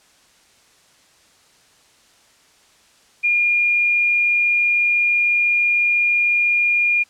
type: tone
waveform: sine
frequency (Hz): 2418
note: D7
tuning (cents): +50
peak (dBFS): -14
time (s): 3.23-7.04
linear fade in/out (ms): 20
effects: white hiss -54 dBFS RMS until 7.09 s + low-pass 8000 Hz 12 dB/octave